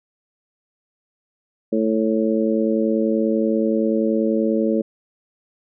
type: harmonic tone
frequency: 110.4 Hz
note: A2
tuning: 6 cents sharp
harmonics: 2 / 3 / 4 / 5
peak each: -20 / -22 / -23 / -24 dBFS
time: 1.72-4.82 s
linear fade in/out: 10 ms
effects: none